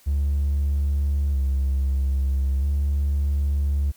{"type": "tone with vibrato", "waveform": "triangle", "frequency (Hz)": 69.3, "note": "C#2", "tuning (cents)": 0, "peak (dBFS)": -16, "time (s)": [0.06, 3.92], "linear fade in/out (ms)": 20, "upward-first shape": "square", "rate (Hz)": 0.39, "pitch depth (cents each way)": 44, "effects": ["tanh soft clip ceiling -15 dBFS", "white hiss -55 dBFS RMS until 3.96 s"]}